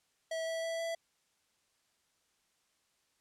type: tone with pitch steps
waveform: square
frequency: 650 / 654.5 / 659.1 / 663.7 Hz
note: E5 / E5 / E5 / E5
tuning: -24 / -13 / 0 / +12 cents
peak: -35 dBFS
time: 0.31-0.95 s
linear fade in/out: 5 ms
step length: 160 ms
effects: white hiss -75 dBFS RMS until 3.2 s + low-pass 9000 Hz 12 dB/octave